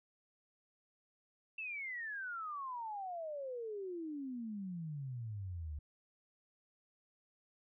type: exponential sweep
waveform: sine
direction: down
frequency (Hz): 2691 to 71.3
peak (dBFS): -40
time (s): 1.58-5.79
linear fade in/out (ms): 5
effects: none